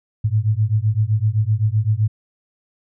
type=beating tone pair; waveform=sine; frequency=104 / 111.8 Hz; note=G#2 / A2; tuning=+3 / +28 cents; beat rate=7.8 Hz; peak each=-18 dBFS; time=0.24-2.08 s; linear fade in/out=10 ms; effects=none